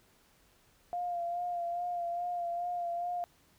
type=tone with vibrato; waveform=sine; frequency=698.5 Hz; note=F5; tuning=in tune; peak=-32 dBFS; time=0.93-3.24 s; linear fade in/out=0 ms; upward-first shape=sine; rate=2.4 Hz; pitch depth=30 cents each way; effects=pink hiss -66 dBFS RMS until 3.58 s